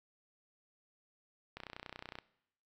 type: click train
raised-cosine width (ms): 0.3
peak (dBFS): -28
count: 20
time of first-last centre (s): 1.57-2.187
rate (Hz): 30.8
effects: noise-tail reverb RT60 0.8 s tail -20 dB re dry